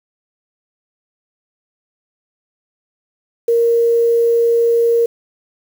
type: tone with quantisation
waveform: sine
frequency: 466.1 Hz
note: A#4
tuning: in tune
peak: -10 dBFS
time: 3.48-5.06 s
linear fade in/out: 5 ms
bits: 6
effects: none